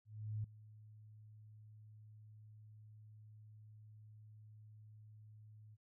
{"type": "tone with ADSR envelope", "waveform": "sine", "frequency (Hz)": 107.2, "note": "A2", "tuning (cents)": -45, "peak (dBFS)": -37, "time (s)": [0.05, 5.77], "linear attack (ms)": 390, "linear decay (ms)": 5, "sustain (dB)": -19, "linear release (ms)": 34, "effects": []}